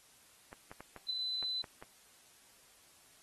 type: clicks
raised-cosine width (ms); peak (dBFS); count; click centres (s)
0.5; -33; 7; 0.529 / 0.715 / 0.806 / 0.963 / 1.427 / 1.642 / 1.825
type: tone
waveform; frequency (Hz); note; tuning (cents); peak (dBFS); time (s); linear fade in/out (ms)
sine; 4019; B7; +30; -34; 1.08-1.62; 5
effects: white hiss -63 dBFS RMS until 3.22 s + AAC 32 kbps